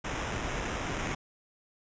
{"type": "noise with sample-and-hold", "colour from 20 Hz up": "pink", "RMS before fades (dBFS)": -34, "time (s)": [0.04, 1.15], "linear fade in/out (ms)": 10, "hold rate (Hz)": 4410, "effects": ["resampled to 16000 Hz"]}